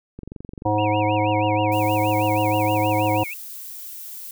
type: click train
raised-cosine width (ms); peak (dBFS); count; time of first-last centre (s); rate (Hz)
3; -22; 12; 0.19-0.664; 23.2
type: harmonic tone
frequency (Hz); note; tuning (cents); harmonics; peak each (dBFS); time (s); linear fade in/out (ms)
105.5; G#2; +28; 1 / 3 / 5 / 7 / 9; -24 / -24 / -24 / -24 / -24; 0.65-3.24; 10
type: tone with vibrato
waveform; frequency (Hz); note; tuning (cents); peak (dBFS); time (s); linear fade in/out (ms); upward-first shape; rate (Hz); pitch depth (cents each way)
sine; 2483; D#7; -4; -30; 0.78-3.34; 5; sine; 6.3; 240
type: noise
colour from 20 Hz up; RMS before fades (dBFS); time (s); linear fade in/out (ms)
violet; -36; 1.72-4.31; 2
effects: none